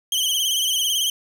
sawtooth tone with vibrato, 3095 Hz, G7, 23 cents flat, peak -16 dBFS, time 0.12-1.1 s, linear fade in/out 2 ms, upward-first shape sine, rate 18 Hz, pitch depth 78 cents each way, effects none

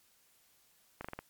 slowing click train, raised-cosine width 0.5 ms, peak -25 dBFS, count 5, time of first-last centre 1.01-1.19 s, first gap 35 ms, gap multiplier 1.17, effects white hiss -68 dBFS RMS until 1.29 s + MP3 96 kbps

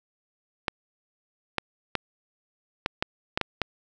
clicks, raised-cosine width 0.3 ms, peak -8 dBFS, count 8, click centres 0.682 / 1.583 / 1.953 / 2.861 / 3.025 / 3.375 / 3.413 / 3.617 s, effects none

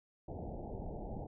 pink low-pass noise, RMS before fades -43 dBFS, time 0.28-1.27 s, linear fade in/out 5 ms, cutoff 850 Hz, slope 96 dB/octave, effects none

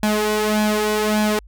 sawtooth tone with flanger, 212.6 Hz, G#3, 41 cents sharp, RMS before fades -19 dBFS, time 0.03-1.39 s, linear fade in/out 2 ms, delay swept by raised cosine 1.2 to 2.7 ms, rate 1.7 Hz, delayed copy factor +0.7, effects added 50 Hz sine -41 dBFS peak until 1.47 s

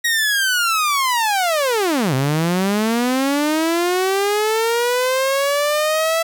sawtooth linear two-way sweep, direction down then up, 1900 to 127.2 to 663 Hz, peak -12 dBFS, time 0.04-6.23 s, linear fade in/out 10 ms, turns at 2.14 s, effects none

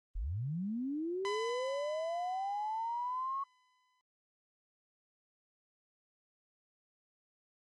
sine linear sweep, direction up, 33.34 to 1108.7 Hz, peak -34 dBFS, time 0.15-3.44 s, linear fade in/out 10 ms
sawtooth tone with exponential decay, 1006 Hz, B5, 32 cents sharp, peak -31 dBFS, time 1.25-4.01 s, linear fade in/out 0 ms, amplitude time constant 600 ms
effects low-pass 6000 Hz 12 dB/octave + Opus 32 kbps

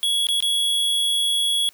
square tone with dropouts, 3350 Hz, G#7, 14 cents sharp, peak -19 dBFS, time 0.03-1.69 s, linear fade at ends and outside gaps 0 ms, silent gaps 0.269-0.287 / 0.404-0.425 s, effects white hiss -54 dBFS RMS until 1.73 s + high-pass 80 Hz 12 dB/octave

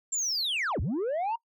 sine linear two-way sweep, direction down then up, 7459 to 56.7 to 951 Hz, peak -24 dBFS, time 0.12-1.36 s, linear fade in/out 10 ms, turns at 0.8 s, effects noise-tail reverb RT60 0.1 s tail -25 dB re dry + tanh soft clip ceiling -26 dBFS

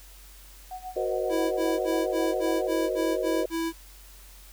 sine tone with tremolo, 740 Hz, F#5, in tune, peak -33 dBFS, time 0.71-2.67 s, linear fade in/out 2 ms, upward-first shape sine, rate 7.4 Hz, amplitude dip 85%
sine chord, C half-diminished seventh, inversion second, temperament equal with one note detuned, 370 / 473.5 / 523.3 / 622.3 Hz, Gb4 / Bb4 / C5 / Eb5, 0 / +27 / 0 / 0 cents, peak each -31 dBFS, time 0.96-3.46 s, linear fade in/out 5 ms
square tone bursts, 329.6 Hz, E4, in tune, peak -27 dBFS, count 9, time 1.29-3.728 s, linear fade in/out 50 ms, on 230 ms, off 46 ms
effects added 46 Hz sine -48 dBFS peak until 4.52 s + white hiss -52 dBFS RMS until 4.52 s

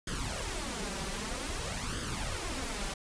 pink noise with flanger, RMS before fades -36 dBFS, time 0.07-2.94 s, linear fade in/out 5 ms, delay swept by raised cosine 0.61 to 5.21 ms, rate 0.52 Hz, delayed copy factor +0.65, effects resampled to 22050 Hz

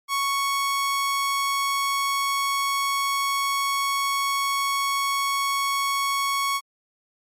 sawtooth tone, 1108.7 Hz, C#6, in tune, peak -18 dBFS, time 0.08-6.61 s, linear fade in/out 50 ms, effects MP3 64 kbps

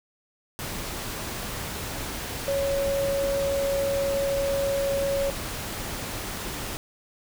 sine tone in noise, 554.4 Hz, C#5, in tune, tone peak -23 dBFS, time 2.48-5.3 s, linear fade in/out 0 ms, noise pink, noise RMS -33 dBFS, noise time 0.59-6.77 s, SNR +7 dB, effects none

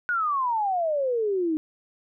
sine exponential sweep, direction down, 1480 to 303.6 Hz, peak -22 dBFS, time 0.09-1.57 s, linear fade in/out 0 ms, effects none

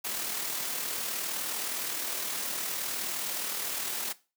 white noise with amplitude modulation, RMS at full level -32 dBFS, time 0.04-4.13 s, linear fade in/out 10 ms, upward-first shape sine, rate 39.4 Hz, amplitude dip 35%, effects noise-tail reverb RT60 0.3 s tail -18 dB re dry + high-pass 200 Hz 12 dB/octave

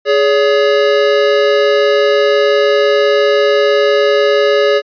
square tone pair together, 417.2 / 566.9 Hz, G#4 / C#5, +8 / +39 cents, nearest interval perfect fourth, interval 531 cents, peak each -12 dBFS, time 0.05-4.82 s, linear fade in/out 50 ms, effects resampled to 11025 Hz

